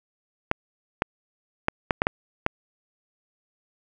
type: clicks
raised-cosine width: 0.5 ms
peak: -5 dBFS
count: 7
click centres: 0.514 / 1.021 / 1.684 / 1.908 / 2.019 / 2.069 / 2.464 s
effects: none